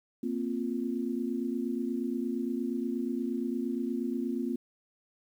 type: chord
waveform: sine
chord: Bb suspended second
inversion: none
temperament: equal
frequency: 233.1 / 261.6 / 349.2 Hz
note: Bb3 / C4 / F4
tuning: 0 / 0 / 0 cents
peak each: -33 / -33 / -36 dBFS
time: 0.23-4.56 s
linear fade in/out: 5 ms
effects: 10-bit

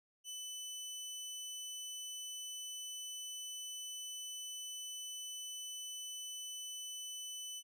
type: tone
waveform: 20% pulse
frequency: 3000 Hz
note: F#7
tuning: 23 cents sharp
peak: -38 dBFS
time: 0.24-7.63 s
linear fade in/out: 50 ms
effects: none

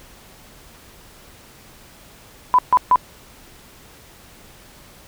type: tone bursts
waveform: sine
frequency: 1000 Hz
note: B5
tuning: 21 cents sharp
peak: -9 dBFS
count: 3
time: 2.54-2.958 s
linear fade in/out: 0 ms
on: 46 ms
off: 140 ms
effects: pink hiss -46 dBFS RMS until 5.07 s

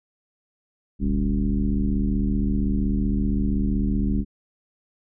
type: tone with frequency modulation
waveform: sine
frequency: 126.2 Hz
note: B2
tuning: 38 cents sharp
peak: -19 dBFS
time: 0.99-4.25 s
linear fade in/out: 50 ms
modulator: 75.6 Hz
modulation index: 2
effects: none

